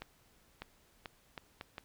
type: accelerating click train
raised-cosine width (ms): 0.3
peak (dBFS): -26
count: 6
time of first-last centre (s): 0.02-1.782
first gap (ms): 600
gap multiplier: 0.73
effects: pink hiss -67 dBFS RMS until 1.84 s